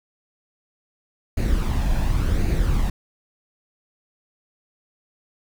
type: noise with flanger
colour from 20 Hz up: brown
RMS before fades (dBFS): -20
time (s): 1.37-2.9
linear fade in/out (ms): 5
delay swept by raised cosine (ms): 0.45 to 1.22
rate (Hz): 0.91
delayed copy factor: +0.5
effects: none